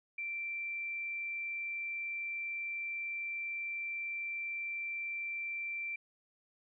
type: tone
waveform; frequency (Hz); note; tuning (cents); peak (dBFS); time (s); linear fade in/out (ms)
sine; 2349; D7; 0; -36; 0.18-5.96; 5
effects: none